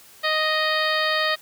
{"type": "harmonic tone with a mistuned harmonic", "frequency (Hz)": 622.3, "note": "D#5", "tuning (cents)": 0, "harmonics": [1, 2, 3, 4, 5, 6, 7, 8], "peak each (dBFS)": [-26, -26, -24, -32, -31, -29, -31, -34], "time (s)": [0.23, 1.36], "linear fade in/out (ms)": 20, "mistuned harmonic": 8, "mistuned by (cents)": -58, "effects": ["white hiss -49 dBFS RMS until 1.41 s", "high-pass 60 Hz 12 dB/octave"]}